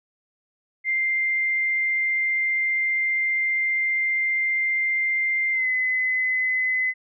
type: tone with pitch glide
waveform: sine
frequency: 2095 to 2027 Hz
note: C7 to B6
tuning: +2 to +45 cents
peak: -20 dBFS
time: 0.84-6.94 s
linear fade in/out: 50 ms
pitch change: -57 cents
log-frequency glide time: 5.52-5.68 s
effects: none